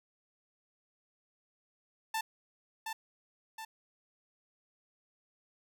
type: tone with echo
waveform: sawtooth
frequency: 887 Hz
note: A5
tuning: 14 cents sharp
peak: -28 dBFS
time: 2.14-2.21 s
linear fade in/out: 5 ms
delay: 720 ms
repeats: 2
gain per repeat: -5 dB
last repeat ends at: 3.65 s
effects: none